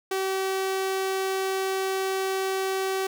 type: tone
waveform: sawtooth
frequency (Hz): 382.7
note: G4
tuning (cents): -42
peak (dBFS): -21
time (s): 0.11-3.07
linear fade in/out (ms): 5
effects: none